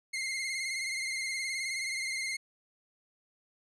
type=tone with vibrato; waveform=sawtooth; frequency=2119 Hz; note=C7; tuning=21 cents sharp; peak=-29 dBFS; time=0.13-2.37 s; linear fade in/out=10 ms; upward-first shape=sine; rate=19 Hz; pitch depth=51 cents each way; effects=resampled to 24000 Hz